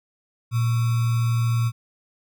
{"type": "tone with sample-and-hold", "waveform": "sine", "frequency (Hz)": 116.54, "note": "A#2", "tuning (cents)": 0, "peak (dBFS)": -18, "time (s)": [0.51, 1.72], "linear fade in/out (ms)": 50, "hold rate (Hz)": 1225, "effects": []}